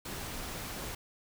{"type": "noise", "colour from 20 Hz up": "pink", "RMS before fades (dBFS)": -40, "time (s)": [0.05, 0.95], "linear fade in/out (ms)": 5, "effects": []}